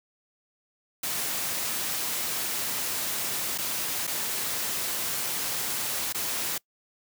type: noise with dropouts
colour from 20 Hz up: white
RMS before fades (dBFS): -30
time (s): 1.03-6.58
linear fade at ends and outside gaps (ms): 5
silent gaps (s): 3.578-3.584 / 4.07-4.075 / 6.126-6.145
effects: noise-tail reverb RT60 0.1 s tail -23 dB re dry + high-pass 100 Hz 12 dB/octave